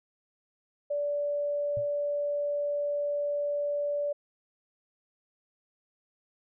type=tone; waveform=sine; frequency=580 Hz; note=D5; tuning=22 cents flat; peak=-27 dBFS; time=0.9-4.13 s; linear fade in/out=10 ms
type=tone with exponential decay; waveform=sine; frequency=116.54 Hz; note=A#2; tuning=in tune; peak=-32 dBFS; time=1.77-1.89 s; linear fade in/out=0 ms; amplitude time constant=25 ms
effects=none